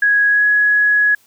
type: tone with pitch glide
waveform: sine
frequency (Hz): 1661.2 to 1678.6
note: G#6 to G#6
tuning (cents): 0 to +18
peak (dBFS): -10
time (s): 0.02-1.15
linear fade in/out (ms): 5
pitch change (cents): +18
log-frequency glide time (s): 0.28-0.45
effects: white hiss -54 dBFS RMS until 1.26 s + high-pass 60 Hz 12 dB/octave